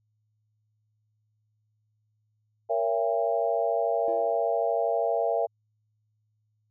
sine chord, A# diminished seventh, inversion none, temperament just, 466.2 / 559.4 / 671.3 / 805.5 Hz, A#4 / C#5 / E5 / G5, 0 / +16 / +31 / +47 cents, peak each -29 / -30 / -26 / -32 dBFS, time 2.69-5.47 s, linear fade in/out 20 ms
triangle tone with exponential decay, 340.8 Hz, F4, 42 cents flat, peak -33 dBFS, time 4.08-4.59 s, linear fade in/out 0 ms, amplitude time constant 110 ms
effects added 107 Hz sine -70 dBFS peak until 6.7 s

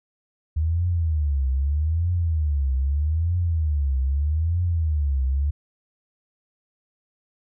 sine tone with vibrato, 76.1 Hz, D#2, 38 cents flat, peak -19 dBFS, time 0.56-5.51 s, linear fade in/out 10 ms, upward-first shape triangle, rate 0.8 Hz, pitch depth 280 cents each way, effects none

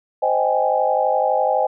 sine chord, Ab major seventh, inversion first, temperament just, 519.1 / 623 / 778.7 / 830.6 Hz, C5 / Eb5 / G5 / Ab5, -14 / +2 / -12 / 0 cents, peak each -21 dBFS, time 0.22-1.67 s, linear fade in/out 10 ms, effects none

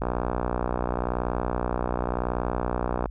click train, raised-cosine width 1 ms, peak -12 dBFS, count 186, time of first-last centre 0.02-3.058 s, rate 60.9 Hz, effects added 50 Hz sine -32 dBFS peak until 3.1 s

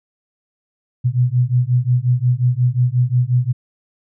sine beating tone pair, 121.5 / 127.1 Hz, B2 / C3, -28 / -50 cents, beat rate 5.6 Hz, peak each -16 dBFS, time 1.04-3.53 s, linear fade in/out 20 ms, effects none

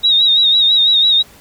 sine tone with vibrato, 3773 Hz, A#7, 20 cents sharp, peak -8 dBFS, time 0.03-1.23 s, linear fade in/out 20 ms, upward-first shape sine, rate 6 Hz, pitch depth 60 cents each way, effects pink hiss -43 dBFS RMS until 1.4 s

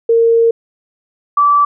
sine tone pair in turn, 459.9 / 1158.9 Hz, A#4 / D6, -23 / -23 cents, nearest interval octave + major third, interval 1600 cents, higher second, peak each -7 dBFS, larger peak neither, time 0.09-0.51 / 1.37-1.65 s, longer first, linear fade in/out 5 ms, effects none

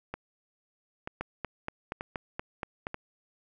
two click trains, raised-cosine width 0.5 ms, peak -20 / -18 dBFS, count 4 / 8, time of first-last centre 0.14-2.944 / 1.21-2.869 s, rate 1.07 / 4.22 Hz, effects none

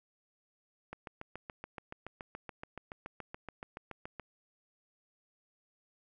click train, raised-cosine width 0.5 ms, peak -27 dBFS, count 24, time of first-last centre 0.93-4.197 s, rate 7.04 Hz, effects none

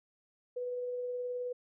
sine tone with tremolo, 493.9 Hz, B4, in tune, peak -33 dBFS, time 0.56-1.53 s, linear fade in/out 10 ms, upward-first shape triangle, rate 19 Hz, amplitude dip 25%, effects none

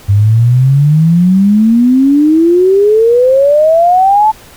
sine exponential sweep, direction up, 98 to 883 Hz, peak -4 dBFS, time 0.08-4.32 s, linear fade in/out 20 ms, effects pink hiss -37 dBFS RMS until 4.56 s

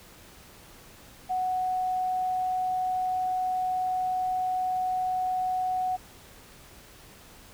sine tone, 740 Hz, F#5, in tune, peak -25 dBFS, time 1.29-5.97 s, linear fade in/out 20 ms, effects pink hiss -51 dBFS RMS until 7.53 s

